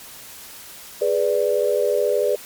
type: chord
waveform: sine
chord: G# diminished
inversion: none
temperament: equal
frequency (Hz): 415.3 / 493.9 / 587.3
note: G#4 / B4 / D5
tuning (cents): 0 / 0 / 0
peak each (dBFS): -21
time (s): 1.01-2.36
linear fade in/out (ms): 10
effects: white hiss -40 dBFS RMS until 2.45 s + MP3 96 kbps